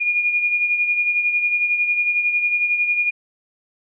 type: beating tone pair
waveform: sine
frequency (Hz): 2431 / 2442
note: D#7 / D#7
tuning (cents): -41 / -33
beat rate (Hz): 11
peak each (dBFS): -17 / -26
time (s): 0-3.11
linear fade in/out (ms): 20
effects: none